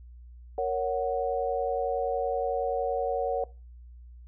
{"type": "chord", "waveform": "sine", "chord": "F# major", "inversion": "first", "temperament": "equal with one note detuned", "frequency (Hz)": [466.2, 556.9, 740], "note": ["A#4", "C#5", "F#5"], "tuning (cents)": [0, 8, 0], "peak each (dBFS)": -30, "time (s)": [0.58, 3.44], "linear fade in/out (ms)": 2, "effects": ["noise-tail reverb RT60 0.3 s tail -21 dB re dry", "added 60 Hz sine -45 dBFS peak until 4.27 s"]}